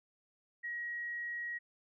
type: tone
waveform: sine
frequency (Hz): 1900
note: A#6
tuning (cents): +33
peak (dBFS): -37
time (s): 0.63-1.59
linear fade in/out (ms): 20
effects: none